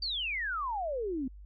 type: exponential sweep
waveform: sine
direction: down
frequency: 4723 to 246.9 Hz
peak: -31 dBFS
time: 0.02-1.28 s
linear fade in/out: 5 ms
effects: added 50 Hz sine -46 dBFS peak until 1.45 s + AAC 32 kbps